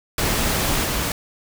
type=noise with level steps; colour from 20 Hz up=pink; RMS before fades=-21 / -23 dBFS; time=0.18-1.12 s; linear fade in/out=2 ms; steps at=0.84 s; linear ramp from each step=20 ms; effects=none